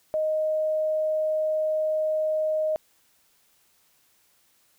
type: tone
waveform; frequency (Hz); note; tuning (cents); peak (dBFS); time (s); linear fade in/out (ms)
sine; 622.3; D#5; 0; -22; 0.14-2.76; 0
effects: white hiss -64 dBFS RMS until 4.78 s

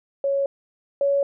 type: tone pair in turn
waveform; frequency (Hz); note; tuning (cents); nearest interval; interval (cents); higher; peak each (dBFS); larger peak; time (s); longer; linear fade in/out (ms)
sine; 554.4 / 560.5; C#5 / C#5; 0 / +19; unison; 19; second; -19 / -17; second; 0.24-0.46 / 1.01-1.23; neither; 2
effects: none

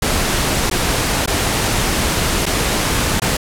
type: noise with dropouts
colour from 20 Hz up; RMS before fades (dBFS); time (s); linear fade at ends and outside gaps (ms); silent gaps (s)
pink; -17; 0.02-3.37; 5; 0.7-0.711 / 1.261-1.275 / 2.457-2.463 / 3.199-3.218
effects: low-pass 12000 Hz 12 dB/octave

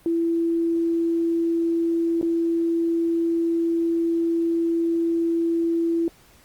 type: tone with dropouts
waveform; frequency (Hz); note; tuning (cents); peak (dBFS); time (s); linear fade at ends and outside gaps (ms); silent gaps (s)
sine; 334.2; E4; +24; -19; 0.06-6.08; 1; 2.213-2.228
effects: pink hiss -54 dBFS RMS until 6.44 s + Opus 32 kbps

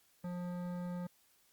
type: tone with hard clipping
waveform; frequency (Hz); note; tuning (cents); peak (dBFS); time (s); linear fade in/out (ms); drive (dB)
triangle; 177.3; F3; +26; -40; 0.24-1.07; 5; 18
effects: white hiss -70 dBFS RMS until 1.52 s + Opus 48 kbps

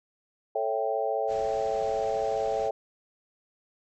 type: chord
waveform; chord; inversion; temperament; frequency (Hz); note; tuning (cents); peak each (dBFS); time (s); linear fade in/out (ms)
sine; A dominant seventh; none; equal; 440 / 554.4 / 659.3 / 784; A4 / C#5 / E5 / G5; 0 / 0 / 0 / 0; -31; 0.55-2.71; 5
type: low-pass noise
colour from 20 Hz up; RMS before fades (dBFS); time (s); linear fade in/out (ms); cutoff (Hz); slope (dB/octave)
pink; -46; 1.27-2.71; 50; 7800; 96
effects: none

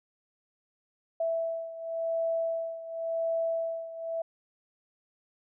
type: beating tone pair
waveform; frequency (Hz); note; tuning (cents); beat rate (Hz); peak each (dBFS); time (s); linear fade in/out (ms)
sine; 659.3 / 660.22; E5 / E5; 0 / +3; 0.92; -30 / -34; 1.2-4.22; 5
effects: none

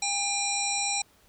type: harmonic tone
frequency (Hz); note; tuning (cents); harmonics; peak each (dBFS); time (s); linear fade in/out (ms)
803; G5; +41; 1 / 3 / 5 / 7 / 9 / 10; -33 / -33 / -33 / -33 / -33 / -33; 0.02-1.02; 5
effects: pink hiss -61 dBFS RMS until 1.28 s

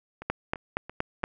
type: two click trains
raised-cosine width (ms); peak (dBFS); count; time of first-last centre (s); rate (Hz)
0.5; -24 / -11; 4 / 5; 0.22-1.234 / 0.3-1.239; 2.96 / 4.26
effects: none

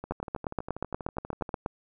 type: two click trains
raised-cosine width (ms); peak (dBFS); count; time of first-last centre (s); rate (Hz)
1; -23 / -15; 19 / 14; 0.04-1.492 / 0.11-1.661; 12.4 / 8.38
effects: none

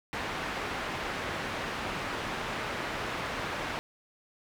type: low-pass noise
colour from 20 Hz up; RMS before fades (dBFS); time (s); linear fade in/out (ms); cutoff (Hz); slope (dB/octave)
white; -35; 0.13-3.79; 0; 1900; 12
effects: none

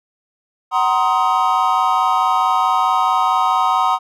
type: chord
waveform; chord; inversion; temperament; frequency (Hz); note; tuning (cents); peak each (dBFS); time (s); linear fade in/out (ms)
triangle; C half-diminished seventh; second; just; 753.5 / 941.9 / 1046.5 / 1255.8; Gb5 / Bb5 / C6 / Eb6; +31 / +18 / 0 / +16; -17; 0.71-3.99; 50
effects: none

